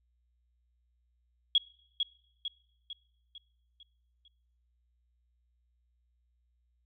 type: tone with echo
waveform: sine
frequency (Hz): 3325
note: G#7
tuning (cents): +1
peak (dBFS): -20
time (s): 1.55-1.58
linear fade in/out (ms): 2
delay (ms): 450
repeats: 6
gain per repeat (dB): -6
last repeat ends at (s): 4.28
effects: noise-tail reverb RT60 1.0 s tail -24 dB re dry + added 60 Hz sine -70 dBFS peak until 6.85 s